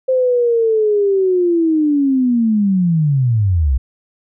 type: linear sweep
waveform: sine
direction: down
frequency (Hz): 523.3 to 59.3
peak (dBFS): -11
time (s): 0.08-3.78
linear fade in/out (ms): 10
effects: none